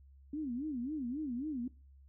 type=tone with vibrato; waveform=sine; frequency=271.8 Hz; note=C#4; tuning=34 cents flat; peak=-35 dBFS; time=0.33-1.68 s; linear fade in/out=5 ms; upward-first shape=sine; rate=3.7 Hz; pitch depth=250 cents each way; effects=noise-tail reverb RT60 0.3 s tail -18 dB re dry + added 68 Hz sine -56 dBFS peak until 2.08 s